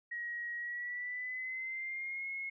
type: tone with pitch glide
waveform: sine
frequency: 1898 to 2168 Hz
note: A#6 to C#7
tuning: +31 to -39 cents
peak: -37 dBFS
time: 0.11-2.5 s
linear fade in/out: 10 ms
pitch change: +230 cents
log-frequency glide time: 0.57-2.28 s
effects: none